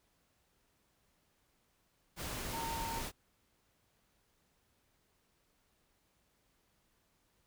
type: tone in noise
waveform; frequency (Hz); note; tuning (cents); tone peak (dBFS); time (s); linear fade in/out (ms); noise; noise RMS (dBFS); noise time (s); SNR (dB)
sine; 914; A#5; -34; -39; 2.51-3.03; 50; pink; -41; 2.16-3.12; -1
effects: pink hiss -75 dBFS RMS until 7.46 s